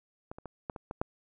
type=clicks; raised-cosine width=1 ms; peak=-26 / -30 / -27 / -20 / -26 / -23 / -15 dBFS; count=7; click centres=0.315 / 0.385 / 0.457 / 0.698 / 0.762 / 0.911 / 1.015 s; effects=none